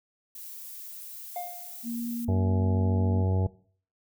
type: noise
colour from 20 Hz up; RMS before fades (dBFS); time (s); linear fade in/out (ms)
violet; -42; 0.35-2.25; 5
type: tone with exponential decay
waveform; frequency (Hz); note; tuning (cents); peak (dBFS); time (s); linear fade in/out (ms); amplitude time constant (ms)
triangle; 708; F5; +23; -28; 1.36-1.92; 2; 120
type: tone with pitch glide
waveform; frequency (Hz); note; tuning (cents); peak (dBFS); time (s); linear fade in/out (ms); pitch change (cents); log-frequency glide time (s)
sine; 233.8 to 235.6; A#3 to A#3; +5 to +19; -30; 1.83-3.25; 50; +14; 1.95-2
type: harmonic tone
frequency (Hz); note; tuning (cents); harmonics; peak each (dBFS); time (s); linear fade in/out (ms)
94; F#2; +28; 1 / 2 / 3 / 4 / 5 / 6 / 7 / 8 / 9; -23 / -33 / -40 / -38 / -36 / -45 / -39 / -50 / -42; 2.28-3.47; 5
effects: noise-tail reverb RT60 0.5 s tail -20 dB re dry